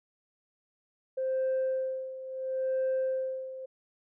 sine tone with tremolo, 523.3 Hz, C5, in tune, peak -24 dBFS, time 1.17-3.66 s, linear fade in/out 10 ms, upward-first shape sine, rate 0.73 Hz, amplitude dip 80%, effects tanh soft clip ceiling -24 dBFS

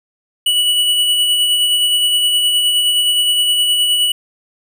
square tone with tremolo, 2945 Hz, F#7, 9 cents flat, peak -11 dBFS, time 0.46-4.12 s, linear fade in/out 5 ms, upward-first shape sine, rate 9.6 Hz, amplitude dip 30%, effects none

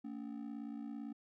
triangle ring-modulated tone, 254 Hz, B3, 49 cents sharp, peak -37 dBFS, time 0.04-1.13 s, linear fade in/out 10 ms, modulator 28.9 Hz, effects none

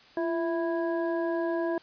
harmonic tone with a mistuned harmonic, 329.6 Hz, E4, in tune, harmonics 1 / 2 / 3 / 5, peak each -28 / -31 / -38 / -40 dBFS, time 0.17-1.78 s, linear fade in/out 2 ms, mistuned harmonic 1, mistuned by +56 cents, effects white hiss -55 dBFS RMS until 1.82 s + resampled to 11025 Hz

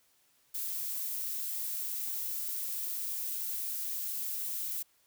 violet noise, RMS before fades -36 dBFS, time 0.54-4.83 s, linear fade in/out 10 ms, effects white hiss -69 dBFS RMS until 5.06 s

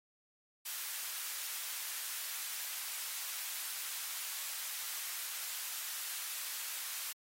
white high-pass noise, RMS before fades -41 dBFS, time 0.65-7.13 s, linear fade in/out 10 ms, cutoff 1200 Hz, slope 12 dB/octave, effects AAC 48 kbps

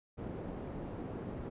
white low-pass noise, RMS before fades -42 dBFS, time 0.17-1.5 s, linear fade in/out 20 ms, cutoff 400 Hz, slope 12 dB/octave, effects resampled to 8000 Hz

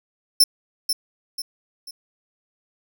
sawtooth tone with echo, 5330 Hz, E8, 18 cents sharp, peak -8 dBFS, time 0.4-0.44 s, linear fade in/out 5 ms, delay 490 ms, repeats 3, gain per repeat -8 dB, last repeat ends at 1.91 s, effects none

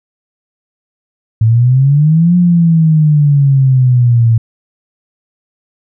sine exponential two-way sweep, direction up then down, 108.8 to 178.8 to 112.7 Hz, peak -5 dBFS, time 1.41-4.38 s, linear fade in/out 5 ms, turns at 2.36 s, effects none

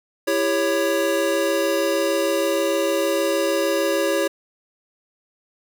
square chord, C# diminished, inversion first, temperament just, 332.6 / 399.1 / 554.4 Hz, E4 / G4 / C#5, +16 / +31 / 0 cents, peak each -25 / -25 / -22 dBFS, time 0.27-4.28 s, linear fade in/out 10 ms, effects none

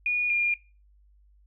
sine tone pair in turn, 2447 / 2411 Hz, D#7 / D7, -29 / +45 cents, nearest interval unison, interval 26 cents, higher first, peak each -22 / -21 dBFS, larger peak second, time 0.06-0.3 / 0.3-0.54 s, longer neither, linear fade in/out 2 ms, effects noise-tail reverb RT60 0.3 s tail -20 dB re dry + added 50 Hz sine -56 dBFS peak until 1.46 s

